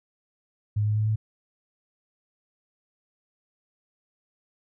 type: tone with pitch steps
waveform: sine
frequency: 104.9 / 106.18 / 107.48 / 108.79 Hz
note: G#2 / G#2 / A2 / A2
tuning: +18 / +39 / -40 / -19 cents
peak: -21 dBFS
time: 0.76-1.16 s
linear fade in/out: 10 ms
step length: 100 ms
effects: none